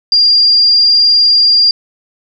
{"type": "tone", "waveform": "sine", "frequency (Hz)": 4793, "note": "D8", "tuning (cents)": 34, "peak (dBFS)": -5, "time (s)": [0.12, 1.71], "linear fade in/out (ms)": 2, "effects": []}